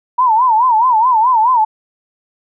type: tone with vibrato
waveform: sine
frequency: 944 Hz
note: A#5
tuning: 22 cents sharp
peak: -8 dBFS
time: 0.18-1.65 s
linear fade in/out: 10 ms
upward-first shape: sine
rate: 4.7 Hz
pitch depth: 160 cents each way
effects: none